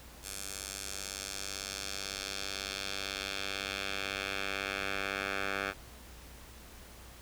10% pulse tone with band-pass filter sweep, 98 Hz, G2, in tune, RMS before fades -38 dBFS, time 0.22-5.74 s, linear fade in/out 50 ms, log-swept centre 8700 to 1800 Hz, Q 1.2, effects added 60 Hz sine -53 dBFS peak until 7.21 s + pink hiss -53 dBFS RMS until 7.21 s

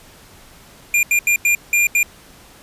square tone bursts at uneven times, 2400 Hz, D7, 37 cents sharp, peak -13 dBFS, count 6, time 0.94-1.03 / 1.11-1.19 / 1.27-1.36 / 1.45-1.55 / 1.73-1.87 / 1.95-2.03 s, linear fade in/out 2 ms, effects pink hiss -45 dBFS RMS until 2.62 s + resampled to 32000 Hz

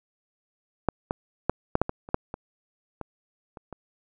clicks, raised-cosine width 1 ms, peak -7 / -12 / -7 / -6 / -6 / -15 / -27 / -6 / -19 / -20 / -27 / -24 dBFS, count 12, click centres 0.887 / 1.109 / 1.496 / 1.754 / 1.816 / 1.894 / 2.089 / 2.144 / 2.341 / 3.013 / 3.572 / 3.727 s, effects none

